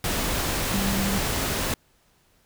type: tone in noise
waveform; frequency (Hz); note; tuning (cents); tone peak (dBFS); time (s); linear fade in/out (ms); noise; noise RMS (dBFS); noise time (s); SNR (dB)
sine; 196; G3; 0; -25; 0.74-1.18; 2; pink; -26; 0.04-1.74; -2
effects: pink hiss -63 dBFS RMS until 2.45 s